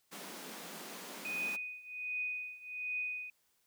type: high-pass noise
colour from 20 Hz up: pink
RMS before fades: -47 dBFS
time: 0.11-1.57 s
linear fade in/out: 20 ms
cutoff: 170 Hz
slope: 96 dB/octave
type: tone with tremolo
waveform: sine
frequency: 2489 Hz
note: D#7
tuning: in tune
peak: -33 dBFS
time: 1.25-3.3 s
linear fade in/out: 2 ms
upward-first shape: triangle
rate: 1.3 Hz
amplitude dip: 90%
effects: white hiss -75 dBFS RMS until 3.66 s